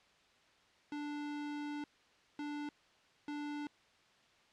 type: tone bursts at uneven times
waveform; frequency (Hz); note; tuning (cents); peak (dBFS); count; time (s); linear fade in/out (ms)
square; 293.7; D4; 0; -40; 3; 0.92-1.84 / 2.39-2.69 / 3.28-3.67; 2
effects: white hiss -67 dBFS RMS until 4.52 s + low-pass 4000 Hz 12 dB/octave